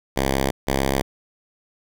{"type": "tone pair in turn", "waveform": "5% pulse", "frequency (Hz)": [67.3, 67.6], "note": ["C2", "C#2"], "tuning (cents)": [49, -43], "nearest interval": "unison", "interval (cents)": 8, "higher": "second", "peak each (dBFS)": -8, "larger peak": "neither", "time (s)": [[0.16, 0.51], [0.67, 1.02]], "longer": "neither", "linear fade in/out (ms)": 10, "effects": []}